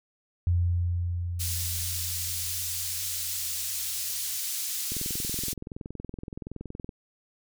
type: tone with exponential decay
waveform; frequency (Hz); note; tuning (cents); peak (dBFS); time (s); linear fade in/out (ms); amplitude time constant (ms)
sine; 87.31; F2; 0; -20; 0.47-4.38; 0; 850
type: high-pass noise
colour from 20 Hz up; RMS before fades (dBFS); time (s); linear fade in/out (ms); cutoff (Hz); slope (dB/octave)
pink; -32; 1.39-5.54; 20; 5300; 12
type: click train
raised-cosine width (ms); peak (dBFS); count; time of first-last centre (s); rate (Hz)
3; -24; 43; 4.92-6.892; 21.3
effects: none